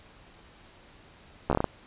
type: slowing click train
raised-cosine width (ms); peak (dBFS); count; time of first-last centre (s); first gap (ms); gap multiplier
1; -10; 7; 1.5-1.643; 13; 1.24
effects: pink hiss -54 dBFS RMS until 1.86 s + resampled to 8000 Hz